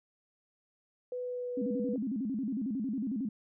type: tone with pitch glide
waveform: sine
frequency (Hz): 496.9 to 491.2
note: B4 to B4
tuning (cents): +11 to -9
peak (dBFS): -34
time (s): 1.12-1.96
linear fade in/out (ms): 2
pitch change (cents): -20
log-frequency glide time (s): 1.22-1.56
type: tone with vibrato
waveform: sine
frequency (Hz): 239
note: A#3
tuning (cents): +43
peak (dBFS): -31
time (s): 1.57-3.29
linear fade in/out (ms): 5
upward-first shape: square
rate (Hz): 11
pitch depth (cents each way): 210
effects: none